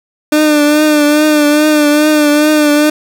30% pulse tone with vibrato, 299.9 Hz, D4, 36 cents sharp, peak -4 dBFS, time 0.32-2.9 s, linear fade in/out 5 ms, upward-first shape triangle, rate 2.4 Hz, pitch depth 47 cents each way, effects none

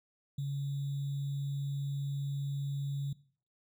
sine tone with sample-and-hold, 140 Hz, C#3, 18 cents sharp, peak -32 dBFS, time 0.38-3.13 s, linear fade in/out 5 ms, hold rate 3675 Hz, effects noise-tail reverb RT60 0.5 s tail -20 dB re dry

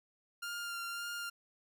sawtooth tone with vibrato, 1396.9 Hz, F6, in tune, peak -35 dBFS, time 0.42-1.3 s, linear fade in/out 10 ms, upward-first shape sine, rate 1.8 Hz, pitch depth 16 cents each way, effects none

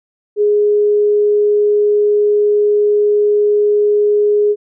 sine tone, 415.8 Hz, G#4, 2 cents sharp, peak -9 dBFS, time 0.36-4.56 s, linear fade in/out 50 ms, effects none

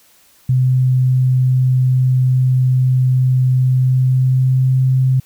sine tone with pitch glide, 128.4 to 130.34 Hz, C3 to C3, -32 to -6 cents, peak -10 dBFS, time 0.49-5.2 s, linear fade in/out 5 ms, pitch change +26 cents, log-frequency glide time 3.74-4.8 s, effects white hiss -51 dBFS RMS until 5.25 s

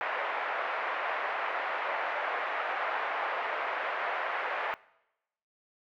pink band-pass noise, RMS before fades -33 dBFS, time 0.01-4.74 s, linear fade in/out 0 ms, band 600 to 2200 Hz, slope 24 dB/octave, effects noise-tail reverb RT60 0.9 s tail -22 dB re dry

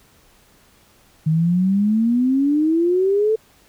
sine exponential sweep, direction up, 153.9 to 446.6 Hz, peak -14 dBFS, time 1.26-3.36 s, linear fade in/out 10 ms, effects pink hiss -54 dBFS RMS until 3.68 s

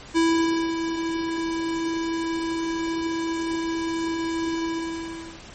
square tone with ADSR envelope, 329.6 Hz, E4, in tune, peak -17 dBFS, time 0.14-5.43 s, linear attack 30 ms, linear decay 560 ms, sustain -8 dB, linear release 780 ms, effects pink hiss -43 dBFS RMS until 5.54 s + MP3 32 kbps

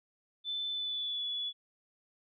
sine tone with pitch glide, 3520 to 3418 Hz, A7 to G#7, 0 to +49 cents, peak -33 dBFS, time 0.44-1.53 s, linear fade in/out 50 ms, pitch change -51 cents, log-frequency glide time 0.71-1.24 s, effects none

